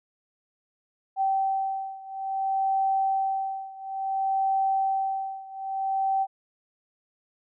sine beating tone pair, 774 / 774.58 Hz, G5 / G5, -22 / -21 cents, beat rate 0.58 Hz, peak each -26 / -28 dBFS, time 1.16-6.27 s, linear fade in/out 50 ms, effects none

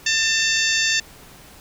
harmonic tone with a mistuned harmonic, 894 Hz, A5, 27 cents sharp, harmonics 2 / 3 / 4 / 5 / 6 / 7 / 8, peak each -22 / -24 / -25 / -26 / -27 / -27 / -28 dBFS, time 0.06-1 s, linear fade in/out 5 ms, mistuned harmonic 5, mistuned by +37 cents, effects pink hiss -45 dBFS RMS until 1.6 s

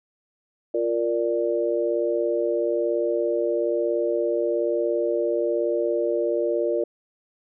sine chord, Bb major, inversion second, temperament equal, 349.2 / 466.2 / 587.3 Hz, F4 / Bb4 / D5, 0 / 0 / 0 cents, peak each -25 dBFS, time 0.74-6.84 s, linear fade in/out 5 ms, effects none

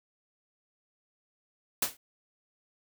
white noise with exponential decay, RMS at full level -23 dBFS, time 1.82-1.97 s, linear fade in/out 5 ms, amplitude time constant 32 ms, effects none

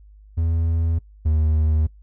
triangle tone pair in turn, 82.41 / 77.78 Hz, E2 / D#2, 0 / 0 cents, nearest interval minor second, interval 100 cents, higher first, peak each -16 / -14 dBFS, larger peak second, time 0.37-0.99 / 1.25-1.87 s, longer neither, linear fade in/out 10 ms, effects noise-tail reverb RT60 0.1 s tail -20 dB re dry + added 51 Hz sine -44 dBFS peak until 2.02 s

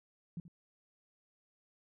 sine tone with echo, 170 Hz, F3, 46 cents flat, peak -38 dBFS, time 0.37-0.4 s, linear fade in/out 2 ms, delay 81 ms, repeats 1, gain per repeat -13 dB, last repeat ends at 0.481 s, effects none

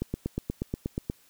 click train, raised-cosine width 3 ms, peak -16 dBFS, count 10, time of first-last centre 0.02-1.099 s, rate 8.34 Hz, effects white hiss -61 dBFS RMS until 1.29 s

